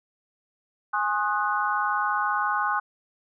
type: chord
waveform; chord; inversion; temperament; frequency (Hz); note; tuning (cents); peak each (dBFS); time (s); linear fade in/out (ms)
sine; Ab dominant seventh; none; equal with one note detuned; 830.6 / 1070.3 / 1244.5 / 1480; Ab5 / C6 / Eb6 / Gb6; 0 / +39 / 0 / 0; -28; 0.93-2.8; 10
effects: none